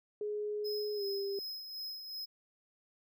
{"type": "tone with pitch glide", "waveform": "sine", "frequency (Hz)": [418.8, 396.9], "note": ["G#4", "G4"], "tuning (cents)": [15, 22], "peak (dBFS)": -34, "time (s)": [0.21, 1.39], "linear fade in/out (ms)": 2, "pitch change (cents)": -93, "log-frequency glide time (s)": [0.95, 1.04]}
{"type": "tone with tremolo", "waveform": "square", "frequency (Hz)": 5110, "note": "D#8", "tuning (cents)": 45, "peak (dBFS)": -39, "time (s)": [0.64, 2.26], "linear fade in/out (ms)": 20, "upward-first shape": "sine", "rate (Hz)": 2.7, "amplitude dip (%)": 50}
{"effects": []}